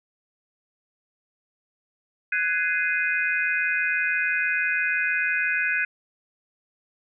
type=chord; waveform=sine; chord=Ab dominant seventh; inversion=third; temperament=just; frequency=1495.1 / 1661.2 / 2077 / 2492 Hz; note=Gb6 / Ab6 / C7 / Eb7; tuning=+18 / 0 / -13 / +2 cents; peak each=-26 / -27 / -30 / -26 dBFS; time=2.32-5.85 s; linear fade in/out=5 ms; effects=none